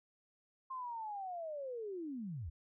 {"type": "linear sweep", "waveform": "sine", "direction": "down", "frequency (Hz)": [1063, 65.3], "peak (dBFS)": -40, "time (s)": [0.7, 2.5], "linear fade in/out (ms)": 10, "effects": []}